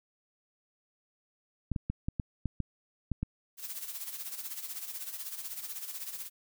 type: clicks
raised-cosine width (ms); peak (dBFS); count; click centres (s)
5; -19; 9; 1.717 / 1.762 / 1.9 / 2.085 / 2.198 / 2.457 / 2.603 / 3.117 / 3.23
type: noise with tremolo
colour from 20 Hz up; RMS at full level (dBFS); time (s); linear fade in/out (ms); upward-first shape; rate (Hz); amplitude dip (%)
blue; -38; 3.57-6.3; 50; sine; 16; 65
effects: none